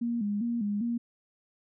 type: tone with vibrato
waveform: sine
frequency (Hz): 220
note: A3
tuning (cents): 0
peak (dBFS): -27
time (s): 0.01-0.98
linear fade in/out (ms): 10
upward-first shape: square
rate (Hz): 2.5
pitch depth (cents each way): 120
effects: none